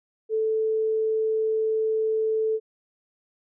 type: tone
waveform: sine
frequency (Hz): 439.2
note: A4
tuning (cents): -3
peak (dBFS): -21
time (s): 0.29-2.6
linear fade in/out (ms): 50
effects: none